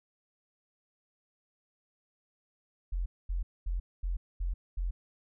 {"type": "tone bursts", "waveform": "sine", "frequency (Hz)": 43.65, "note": "F1", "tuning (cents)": 0, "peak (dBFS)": -29, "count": 6, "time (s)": [2.92, 4.91], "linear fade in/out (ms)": 10, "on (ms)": 140, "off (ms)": 230, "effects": []}